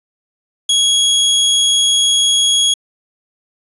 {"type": "tone", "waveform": "sawtooth", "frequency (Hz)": 3322, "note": "G#7", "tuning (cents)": 0, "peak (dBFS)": -7, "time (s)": [0.69, 2.74], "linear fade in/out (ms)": 5, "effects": ["resampled to 24000 Hz", "7-bit"]}